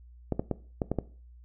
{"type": "clicks", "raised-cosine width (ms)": 2, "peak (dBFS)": -14, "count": 6, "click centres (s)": [0.323, 0.395, 0.513, 0.818, 0.916, 0.987], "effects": ["noise-tail reverb RT60 0.4 s tail -18 dB re dry", "added 60 Hz sine -49 dBFS peak until 1.44 s"]}